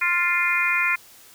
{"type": "harmonic tone with a mistuned harmonic", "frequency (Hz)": 349.2, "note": "F4", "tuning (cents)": 0, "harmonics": [3, 4, 5, 6, 7], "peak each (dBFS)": [-29, -26, -28, -23, -23], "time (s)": [0.01, 0.96], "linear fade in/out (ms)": 10, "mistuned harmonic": 5, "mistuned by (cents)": 19, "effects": ["white hiss -49 dBFS RMS until 1.34 s"]}